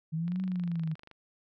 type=linear two-way sweep; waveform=sine; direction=up then down; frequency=155.4 to 189.1 to 155.4 Hz; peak=-29 dBFS; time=0.12-0.95 s; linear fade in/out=20 ms; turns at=0.42 s
type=click train; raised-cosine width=0.3 ms; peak=-34 dBFS; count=22; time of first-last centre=0.28-1.113 s; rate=25.2 Hz
effects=none